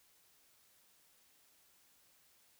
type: silence
effects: white hiss -69 dBFS RMS until 2.59 s